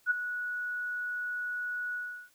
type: tone with ADSR envelope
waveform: sine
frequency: 1467 Hz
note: F#6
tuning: 15 cents flat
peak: -21 dBFS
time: 0.06-2.3 s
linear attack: 46 ms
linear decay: 16 ms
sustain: -11 dB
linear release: 360 ms
effects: white hiss -66 dBFS RMS until 2.34 s